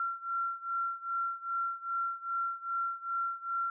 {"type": "beating tone pair", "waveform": "sine", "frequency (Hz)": [1365, 1367.5], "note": ["F6", "F6"], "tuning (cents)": [-40, -37], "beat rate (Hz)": 2.5, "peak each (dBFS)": [-34, -36], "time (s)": [0, 3.7], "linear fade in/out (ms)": 2, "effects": []}